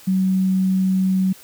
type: tone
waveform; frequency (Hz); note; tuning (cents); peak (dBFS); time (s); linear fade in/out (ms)
sine; 188.5; F#3; +32; -15; 0.07-1.33; 10
effects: white hiss -45 dBFS RMS until 1.43 s